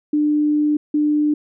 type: tone bursts at uneven times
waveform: sine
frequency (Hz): 298.6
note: D4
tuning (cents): +29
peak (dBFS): -14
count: 2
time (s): 0.13-0.77 / 0.94-1.34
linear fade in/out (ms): 5
effects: none